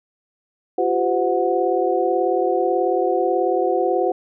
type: tone cluster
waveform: sine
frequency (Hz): 348 / 386.3 / 513 / 733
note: F4 / G4 / C5 / F#5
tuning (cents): -6 / -25 / -34 / -16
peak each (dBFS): -22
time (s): 0.78-4.12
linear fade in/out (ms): 5
effects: none